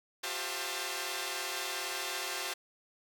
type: tone cluster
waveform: 5% pulse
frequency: 358.6 / 395.8 / 526 / 673 / 890 Hz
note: F4 / G4 / C5 / E5 / A5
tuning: +46 / +17 / +9 / +36 / +20 cents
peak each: -30 dBFS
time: 0.23-2.54 s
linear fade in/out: 10 ms
effects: none